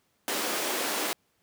pink high-pass noise, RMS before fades -30 dBFS, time 0.28-1.13 s, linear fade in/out 0 ms, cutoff 280 Hz, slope 24 dB/octave, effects pink hiss -71 dBFS RMS until 1.42 s + high-pass 100 Hz 12 dB/octave

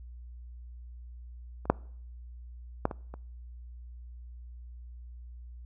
clicks, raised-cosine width 1 ms, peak -28 / -6 / -11 / -22 / -28 dBFS, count 5, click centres 1.655 / 1.7 / 2.854 / 2.912 / 3.14 s, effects noise-tail reverb RT60 0.6 s tail -25 dB re dry + added 60 Hz sine -43 dBFS peak until 5.65 s

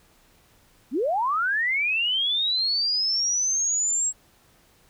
sine linear sweep, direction up, 210.6 to 7680 Hz, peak -21 dBFS, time 0.91-4.13 s, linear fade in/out 50 ms, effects pink hiss -59 dBFS RMS until 4.89 s

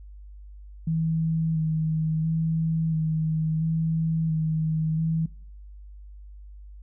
sine tone with vibrato, 160 Hz, D#3, 49 cents sharp, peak -22 dBFS, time 0.87-5.26 s, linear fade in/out 5 ms, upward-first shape square, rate 0.73 Hz, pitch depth 19 cents each way, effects noise-tail reverb RT60 0.6 s tail -23 dB re dry + added 50 Hz sine -41 dBFS peak until 6.82 s

